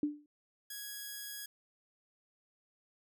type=tone with exponential decay; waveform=sine; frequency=295.4 Hz; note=D4; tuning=10 cents sharp; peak=-26 dBFS; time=0.03-0.26 s; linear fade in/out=2 ms; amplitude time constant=49 ms
type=tone; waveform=5% pulse; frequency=1661.2 Hz; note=G#6; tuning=in tune; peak=-31 dBFS; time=0.7-1.46 s; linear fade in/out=5 ms
effects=none